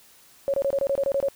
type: tone bursts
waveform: sine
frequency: 553 Hz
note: C#5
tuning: 4 cents flat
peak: -20 dBFS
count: 10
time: 0.48-1.285 s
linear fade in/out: 0 ms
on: 58 ms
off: 25 ms
effects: white hiss -54 dBFS RMS until 1.35 s